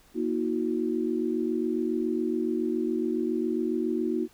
sine tone cluster, 237.3 / 317.8 / 365 Hz, A#3 / D#4 / F#4, +31 / +37 / -24 cents, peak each -30 / -29 / -29 dBFS, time 0.14-4.28 s, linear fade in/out 50 ms, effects pink hiss -59 dBFS RMS until 4.33 s

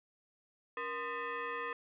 sine tone with frequency modulation, 282.5 Hz, C#4, 33 cents sharp, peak -36 dBFS, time 0.77-1.73 s, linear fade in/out 2 ms, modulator 756 Hz, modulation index 2.6, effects resampled to 8000 Hz + 11-bit

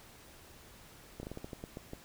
slowing click train, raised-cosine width 2 ms, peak -28 dBFS, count 10, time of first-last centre 1.2-1.934 s, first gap 31 ms, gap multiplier 1.23, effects pink hiss -56 dBFS RMS until 2.04 s

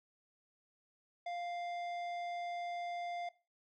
sine tone with tanh clipping, 698.5 Hz, F5, in tune, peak -40 dBFS, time 1.26-3.29 s, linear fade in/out 5 ms, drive 12 dB, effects noise-tail reverb RT60 0.3 s tail -18 dB re dry

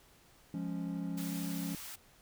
triangle chord, Db major, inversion first, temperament equal, 174.61 / 207.7 / 277.2 Hz, F3 / Ab3 / Db4, 0 / 0 / 0 cents, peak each -36 / -40 / -38 dBFS, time 0.54-1.75 s, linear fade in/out 2 ms
white high-pass noise, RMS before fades -46 dBFS, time 1.17-1.96 s, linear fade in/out 10 ms, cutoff 810 Hz, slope 12 dB/octave
effects pink hiss -63 dBFS RMS until 2.21 s

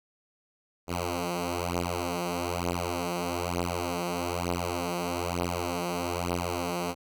5% pulse beating tone pair, 87 / 88.1 Hz, F2 / F2, -6 / +16 cents, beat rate 1.1 Hz, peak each -20 / -21 dBFS, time 0.87-6.95 s, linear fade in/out 50 ms, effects none

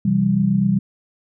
sine chord, C major, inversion none, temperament equal with one note detuned, 130.81 / 168.18 / 196 Hz, C3 / E3 / G3, 0 / +35 / 0 cents, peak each -22 / -21 / -16 dBFS, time 0.05-0.79 s, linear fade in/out 5 ms, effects none

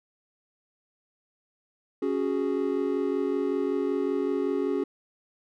triangle chord, C# suspended fourth, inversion none, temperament equal, 277.2 / 370 / 415.3 Hz, C#4 / F#4 / G#4, 0 / 0 / 0 cents, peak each -27 dBFS, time 2.02-4.84 s, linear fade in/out 5 ms, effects none

